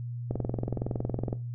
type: click train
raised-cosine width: 2 ms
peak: -17 dBFS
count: 23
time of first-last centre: 0.31-1.329 s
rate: 21.6 Hz
effects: noise-tail reverb RT60 0.3 s tail -17 dB re dry + added 120 Hz sine -33 dBFS peak until 1.54 s